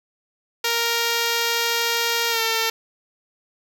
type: tone with pitch glide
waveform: 5% pulse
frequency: 466.2 to 451.1 Hz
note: A#4 to A4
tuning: 0 to +43 cents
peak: -8 dBFS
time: 0.64-2.7 s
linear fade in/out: 5 ms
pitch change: -57 cents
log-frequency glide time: 2.3-2.41 s
effects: none